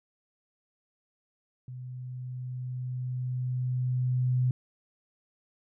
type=tone with level ramp; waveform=sine; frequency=126.3 Hz; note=B2; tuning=39 cents sharp; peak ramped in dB=-38 to -22 dBFS; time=1.68-4.51 s; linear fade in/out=2 ms; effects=none